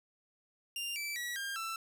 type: tone with pitch steps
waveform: sawtooth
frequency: 2794 / 2322 / 1930.5 / 1604.7 / 1333.9 Hz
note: F7 / D7 / B6 / G6 / E6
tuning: 0 / -20 / -40 / +40 / +20 cents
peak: -33 dBFS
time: 0.76-1.76 s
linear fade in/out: 2 ms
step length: 200 ms
effects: none